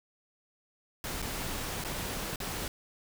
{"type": "noise with dropouts", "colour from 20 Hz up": "pink", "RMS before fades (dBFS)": -36, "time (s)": [1.04, 2.68], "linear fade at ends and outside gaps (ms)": 1, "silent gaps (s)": [[1.219, 1.225], [1.84, 1.847], [2.359, 2.402]], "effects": []}